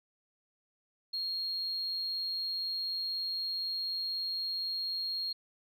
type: tone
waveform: sine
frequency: 4259 Hz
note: C8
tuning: 30 cents sharp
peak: -31 dBFS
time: 1.13-5.33 s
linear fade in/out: 10 ms
effects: tanh soft clip ceiling -29 dBFS